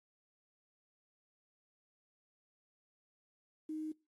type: tone with quantisation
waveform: sine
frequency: 311.1 Hz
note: D#4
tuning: in tune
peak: -38 dBFS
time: 3.69-3.92 s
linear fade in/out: 5 ms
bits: 11
effects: noise-tail reverb RT60 0.3 s tail -24 dB re dry + AAC 32 kbps